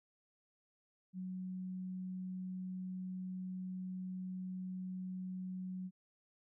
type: tone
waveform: sine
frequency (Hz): 185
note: F#3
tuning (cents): 0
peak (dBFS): -40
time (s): 1.13-5.91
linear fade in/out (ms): 50
effects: none